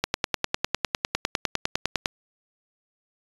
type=click train; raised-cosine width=0.2 ms; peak=-4 dBFS; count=21; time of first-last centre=0.04-2.058 s; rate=9.91 Hz; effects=resampled to 24000 Hz